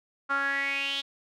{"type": "tone with band-pass filter sweep", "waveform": "sawtooth", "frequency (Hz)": 277.2, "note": "C#4", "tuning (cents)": 0, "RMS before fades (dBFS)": -29, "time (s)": [0.29, 1.02], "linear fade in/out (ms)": 20, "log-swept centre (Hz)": [1300, 3500], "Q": 7.2, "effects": []}